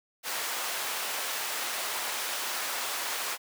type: high-pass noise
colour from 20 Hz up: pink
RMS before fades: -33 dBFS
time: 0.23-3.38 s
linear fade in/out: 50 ms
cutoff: 800 Hz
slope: 12 dB/octave
effects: none